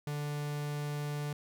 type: tone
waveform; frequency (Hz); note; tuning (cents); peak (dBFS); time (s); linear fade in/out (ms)
45% pulse; 146.83; D3; 0; -34; 0.07-1.33; 2
effects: none